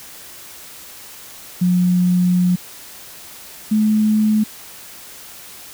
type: tone pair in turn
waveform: sine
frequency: 179.5 / 214.6 Hz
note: F3 / A3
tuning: +48 / -43 cents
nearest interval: minor third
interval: 309 cents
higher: second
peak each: -12 dBFS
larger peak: neither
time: 1.61-2.56 / 3.71-4.44 s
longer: first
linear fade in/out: 10 ms
effects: white hiss -38 dBFS RMS until 5.73 s